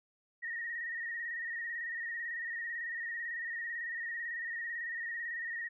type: tone with vibrato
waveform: sine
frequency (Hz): 1864.7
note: A#6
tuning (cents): 0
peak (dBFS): -36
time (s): 0.42-5.69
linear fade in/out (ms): 20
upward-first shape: square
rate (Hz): 18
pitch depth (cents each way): 36
effects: none